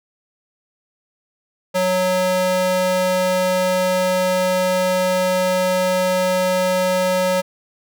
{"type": "tone with high-pass filter", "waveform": "square", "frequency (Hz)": 183.9, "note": "F#3", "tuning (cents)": -10, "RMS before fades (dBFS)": -18, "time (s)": [1.74, 7.42], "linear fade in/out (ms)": 20, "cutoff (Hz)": 400, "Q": 4.8, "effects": []}